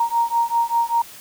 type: beating tone pair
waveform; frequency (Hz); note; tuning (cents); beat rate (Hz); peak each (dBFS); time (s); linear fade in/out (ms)
sine; 930 / 935.1; A#5 / A#5; -4 / +5; 5.1; -20; 0-1.02; 5
effects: white hiss -41 dBFS RMS until 1.2 s